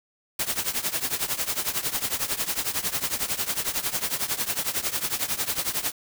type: noise with tremolo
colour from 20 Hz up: white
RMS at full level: -24 dBFS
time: 0.39-5.92 s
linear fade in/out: 5 ms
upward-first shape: triangle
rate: 11 Hz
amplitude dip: 90%
effects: none